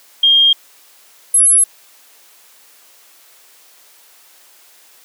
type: tone pair in turn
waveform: sine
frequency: 3220 / 10796 Hz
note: G7 / E9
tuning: +46 / +40 cents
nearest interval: octave + major sixth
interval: 2094 cents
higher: second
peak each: -7 dBFS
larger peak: neither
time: 0.23-0.53 / 1.34-1.64 s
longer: neither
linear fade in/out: 5 ms
effects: white hiss -47 dBFS RMS until 5.04 s + high-pass 400 Hz 12 dB/octave